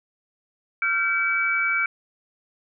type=tone cluster; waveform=sine; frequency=1381 / 1552 / 2289 Hz; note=F6 / G6 / D7; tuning=-20 / -18 / -45 cents; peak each=-25 / -28 / -22 dBFS; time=0.82-1.86 s; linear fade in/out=2 ms; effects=none